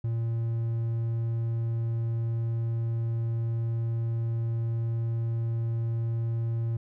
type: tone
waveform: triangle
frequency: 115.1 Hz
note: A#2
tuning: 22 cents flat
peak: -24 dBFS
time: 0.04-6.77 s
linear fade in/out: 5 ms
effects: none